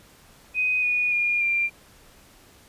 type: tone with pitch steps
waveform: sine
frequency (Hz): 2503 / 2461 / 2421 / 2380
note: D#7 / D#7 / D#7 / D7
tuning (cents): +10 / -20 / -48 / +22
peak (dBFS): -20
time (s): 0.54-1.7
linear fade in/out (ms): 50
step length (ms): 290
effects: pink hiss -53 dBFS RMS until 2.68 s + resampled to 32000 Hz